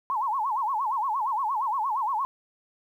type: tone with vibrato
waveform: sine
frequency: 967 Hz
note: B5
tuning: 37 cents flat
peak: -24 dBFS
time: 0.1-2.25 s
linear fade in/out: 0 ms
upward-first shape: sine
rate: 8.6 Hz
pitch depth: 250 cents each way
effects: 10-bit